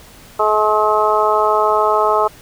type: harmonic tone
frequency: 213.4 Hz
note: G#3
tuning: 47 cents sharp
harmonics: 2 / 3 / 4 / 5 / 6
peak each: -18 / -18 / -18 / -18 / -18 dBFS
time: 0.39-2.28 s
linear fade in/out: 10 ms
effects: pink hiss -42 dBFS RMS until 2.41 s